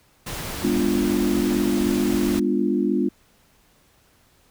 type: noise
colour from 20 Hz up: pink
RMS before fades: -31 dBFS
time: 0.26-2.4 s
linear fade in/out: 10 ms
type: chord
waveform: sine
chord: G# diminished seventh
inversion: none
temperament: equal with one note detuned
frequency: 204.1 / 246.9 / 293.7 / 349.2 Hz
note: G#3 / B3 / D4 / F4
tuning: -30 / 0 / 0 / 0 cents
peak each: -24 dBFS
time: 0.63-3.09 s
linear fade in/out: 10 ms
effects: pink hiss -59 dBFS RMS until 4.5 s